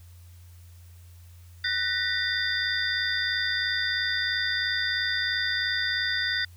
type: tone cluster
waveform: sine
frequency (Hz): 1496 / 1839 / 1942 / 3579 / 4811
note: F#6 / A#6 / B6 / A7 / D8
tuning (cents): +19 / -24 / -30 / +29 / +41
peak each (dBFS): -31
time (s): 1.64-6.45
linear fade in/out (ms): 5
effects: added 87 Hz sine -46 dBFS peak until 6.56 s + white hiss -60 dBFS RMS until 6.56 s